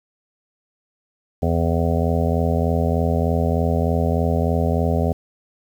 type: harmonic tone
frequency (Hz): 83.3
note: E2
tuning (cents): +19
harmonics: 1 / 2 / 3 / 5 / 6 / 7 / 8 / 9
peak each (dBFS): -20 / -23 / -25 / -27 / -28 / -28 / -29 / -30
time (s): 1.42-5.13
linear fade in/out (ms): 10
effects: 8-bit